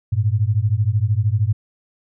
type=beating tone pair; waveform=sine; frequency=99.7 / 112.7 Hz; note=G2 / A2; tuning=+30 / +42 cents; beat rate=13 Hz; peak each=-18 dBFS; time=0.12-1.53 s; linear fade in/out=10 ms; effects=none